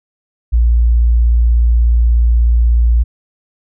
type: tone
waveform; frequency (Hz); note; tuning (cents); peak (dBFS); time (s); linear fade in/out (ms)
sine; 58.27; A#1; 0; -7; 0.52-3.04; 20
effects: none